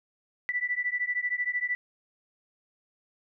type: beating tone pair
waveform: sine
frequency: 1965 / 1978 Hz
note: B6 / B6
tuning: -9 / +2 cents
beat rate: 13 Hz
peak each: -30 dBFS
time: 0.49-1.75 s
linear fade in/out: 0 ms
effects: none